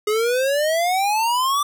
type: exponential sweep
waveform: square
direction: up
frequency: 415.3 to 1182 Hz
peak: -18 dBFS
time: 0.07-1.63 s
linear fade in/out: 5 ms
effects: none